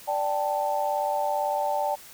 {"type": "chord", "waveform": "sine", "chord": "D suspended fourth", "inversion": "none", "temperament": "just", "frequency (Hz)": [587.3, 783.1, 881], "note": ["D5", "G5", "A5"], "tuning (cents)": [0, -2, 2], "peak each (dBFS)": -28, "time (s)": [0.07, 1.96], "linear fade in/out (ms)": 20, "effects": ["white hiss -47 dBFS RMS until 2.13 s"]}